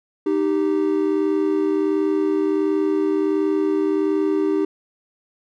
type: tone pair together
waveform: triangle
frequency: 309.6 / 391 Hz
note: D#4 / G4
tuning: -9 / -4 cents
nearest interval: major third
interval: 405 cents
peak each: -18 dBFS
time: 0.26-4.65 s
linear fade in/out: 5 ms
effects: none